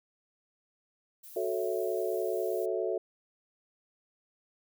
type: noise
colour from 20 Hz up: violet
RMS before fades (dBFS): -49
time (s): 1.23-2.66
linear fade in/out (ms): 10
type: chord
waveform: sine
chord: F# minor seventh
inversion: none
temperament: equal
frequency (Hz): 370 / 440 / 554.4 / 659.3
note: F#4 / A4 / C#5 / E5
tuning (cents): 0 / 0 / 0 / 0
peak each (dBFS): -33 / -33 / -37 / -35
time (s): 1.36-2.98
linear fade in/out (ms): 5
effects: none